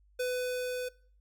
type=tone with level ramp; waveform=square; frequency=500 Hz; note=B4; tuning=21 cents sharp; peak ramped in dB=-30 to -34 dBFS; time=0.19-0.89 s; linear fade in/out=10 ms; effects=noise-tail reverb RT60 0.5 s tail -23 dB re dry + added 50 Hz sine -61 dBFS peak until 1.2 s